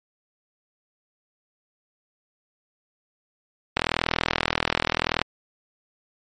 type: click train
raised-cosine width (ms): 0.3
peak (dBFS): -3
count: 60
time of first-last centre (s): 3.77-5.216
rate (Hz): 40.8
effects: MP3 48 kbps